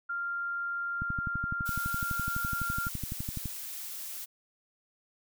sine tone, 1393 Hz, F6, 5 cents flat, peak -31 dBFS, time 0.09-2.89 s, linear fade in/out 10 ms
click train, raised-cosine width 5 ms, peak -23 dBFS, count 30, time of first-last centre 1.02-3.457 s, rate 11.9 Hz
blue noise, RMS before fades -40 dBFS, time 1.65-4.26 s, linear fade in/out 20 ms
effects none

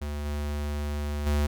square tone with level steps, 73.42 Hz, D2, in tune, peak -31 / -29 / -23 dBFS, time 0.01-1.47 s, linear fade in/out 10 ms, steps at 0.25 / 1.26 s, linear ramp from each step 10 ms, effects none

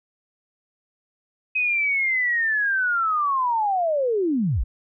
sine linear sweep, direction down, 2535 to 34.65 Hz, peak -19 dBFS, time 1.55-4.64 s, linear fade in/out 10 ms, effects none

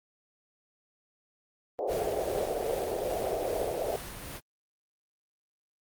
pink band-pass noise, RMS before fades -31 dBFS, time 1.79-3.96 s, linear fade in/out 0 ms, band 380 to 730 Hz, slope 48 dB/octave
pink noise with tremolo, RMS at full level -39 dBFS, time 1.87-4.41 s, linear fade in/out 50 ms, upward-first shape triangle, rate 2.5 Hz, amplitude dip 30%
effects Opus 32 kbps

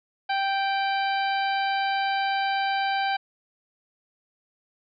harmonic tone with a mistuned harmonic, 784 Hz, G5, in tune, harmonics 1 / 2 / 3 / 4 / 5 / 6, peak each -24 / -30 / -34 / -36 / -38 / -40 dBFS, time 0.29-3.17 s, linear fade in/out 10 ms, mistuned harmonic 4, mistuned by -33 cents, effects none

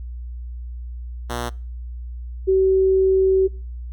5% pulse / sine tone pair in turn, 120 / 381 Hz, B2 / G4, -49 / -49 cents, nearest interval octave + minor sixth, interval 2000 cents, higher second, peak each -14 / -13 dBFS, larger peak second, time 1.29-1.5 / 2.47-3.48 s, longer second, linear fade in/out 20 ms, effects noise-tail reverb RT60 0.4 s tail -25 dB re dry + added 60 Hz sine -29 dBFS peak until 3.92 s

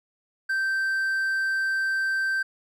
triangle tone, 1560 Hz, G6, 9 cents flat, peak -21 dBFS, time 0.49-2.43 s, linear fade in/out 10 ms, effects none

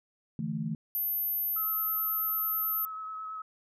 sine chord, D suspended second, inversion none, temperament equal, 146.83 / 164.81 / 220 Hz, D3 / E3 / A3, 0 / 0 / 0 cents, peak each -37 / -34 / -34 dBFS, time 0.39-0.75 s, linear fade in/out 2 ms
sine tone, 13110 Hz, G#9, 24 cents flat, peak -28 dBFS, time 0.95-2.85 s, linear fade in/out 0 ms
sine tone with vibrato, 1287 Hz, E6, 42 cents flat, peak -36 dBFS, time 1.56-3.42 s, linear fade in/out 5 ms, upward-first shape sine, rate 9.2 Hz, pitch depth 16 cents each way
effects none

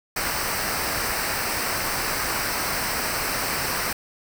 pink noise with comb filter, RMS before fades -26 dBFS, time 0.16-3.93 s, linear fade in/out 5 ms, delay 0.29 ms, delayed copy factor -0.65, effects none

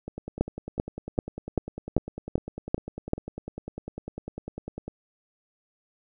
two click trains, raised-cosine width 2 ms, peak -22 / -9 dBFS, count 49 / 8, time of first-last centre 0.08-4.88 / 0.41-3.134 s, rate 10 / 2.57 Hz, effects none

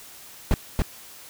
brown noise with echo, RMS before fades -18 dBFS, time 0.51-0.54 s, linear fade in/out 0 ms, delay 280 ms, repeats 1, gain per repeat -2 dB, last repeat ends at 0.82 s, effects white hiss -45 dBFS RMS until 1.29 s

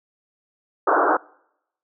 white band-pass noise, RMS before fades -18 dBFS, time 0.87-1.17 s, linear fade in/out 5 ms, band 290 to 1500 Hz, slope 96 dB/octave, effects noise-tail reverb RT60 0.8 s tail -26 dB re dry

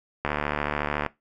click train, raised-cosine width 0.5 ms, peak -10 dBFS, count 61, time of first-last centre 0.25-1.063 s, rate 73.8 Hz, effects noise-tail reverb RT60 0.2 s tail -20 dB re dry

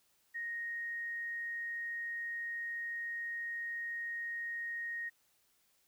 sine tone, 1867 Hz, A#6, 2 cents sharp, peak -37 dBFS, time 0.34-5.1 s, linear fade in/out 20 ms, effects white hiss -73 dBFS RMS until 5.87 s

